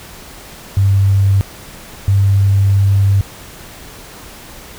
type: tone pair in turn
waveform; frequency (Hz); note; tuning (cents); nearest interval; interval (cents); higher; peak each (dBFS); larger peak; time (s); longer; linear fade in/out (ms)
sine; 98.2 / 98.68; G2 / G2; +4 / +12; unison; 8; second; -8; neither; 0.77-1.41 / 2.08-3.21; second; 0
effects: pink hiss -35 dBFS RMS until 4.78 s